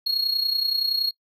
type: tone with amplitude modulation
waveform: triangle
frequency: 4300 Hz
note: C8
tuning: 47 cents sharp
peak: -17 dBFS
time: 0.06-1.11 s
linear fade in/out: 10 ms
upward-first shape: sine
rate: 30.6 Hz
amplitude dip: 70%
effects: noise-tail reverb RT60 0.1 s tail -21 dB re dry